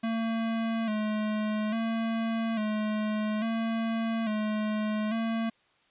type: tone with vibrato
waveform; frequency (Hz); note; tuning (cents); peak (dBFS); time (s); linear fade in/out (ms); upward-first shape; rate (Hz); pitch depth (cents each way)
square; 220; A3; 0; -28; 0.03-5.5; 10; square; 0.59; 50
effects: white hiss -66 dBFS RMS until 5.9 s + resampled to 8000 Hz